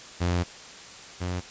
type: tone pair in turn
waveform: sawtooth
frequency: 87.9 / 90.01 Hz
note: F2 / F#2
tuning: +12 / -47 cents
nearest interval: unison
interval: 41 cents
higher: second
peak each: -19 / -24 dBFS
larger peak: first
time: 0.2-0.44 / 1.2-1.41 s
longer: first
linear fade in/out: 20 ms
effects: white hiss -44 dBFS RMS until 1.5 s + resampled to 16000 Hz